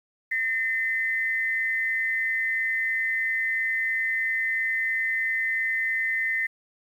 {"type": "tone pair together", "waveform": "sine", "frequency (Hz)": [1825, 2048], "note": ["A#6", "C7"], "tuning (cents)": [-37, -38], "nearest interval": "major second", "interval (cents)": 199, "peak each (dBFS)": -26, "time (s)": [0.31, 6.47], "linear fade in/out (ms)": 10, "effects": ["9-bit"]}